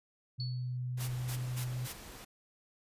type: tone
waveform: sine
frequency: 125 Hz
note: B2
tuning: 21 cents sharp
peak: -34 dBFS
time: 0.38-1.87 s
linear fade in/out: 20 ms
type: tone with exponential decay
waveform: sine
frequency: 4428 Hz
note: C#8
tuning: 3 cents flat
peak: -38 dBFS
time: 0.4-0.77 s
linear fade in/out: 1 ms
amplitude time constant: 79 ms
type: noise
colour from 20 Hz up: pink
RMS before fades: -49 dBFS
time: 0.97-2.25 s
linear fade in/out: 10 ms
type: noise bursts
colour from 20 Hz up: white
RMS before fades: -42 dBFS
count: 4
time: 0.99-1.936 s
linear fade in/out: 20 ms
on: 94 ms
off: 190 ms
effects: resampled to 32000 Hz